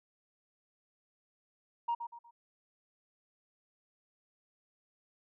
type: tone with echo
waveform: sine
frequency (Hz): 940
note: A#5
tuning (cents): +14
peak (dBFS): -28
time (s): 1.88-1.95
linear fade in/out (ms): 10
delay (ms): 120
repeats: 3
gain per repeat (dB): -9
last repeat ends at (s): 2.31
effects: tanh soft clip ceiling -26 dBFS